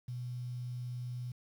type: tone with quantisation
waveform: sine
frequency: 123.47 Hz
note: B2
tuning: in tune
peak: -37 dBFS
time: 0.08-1.32 s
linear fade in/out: 5 ms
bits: 10
effects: none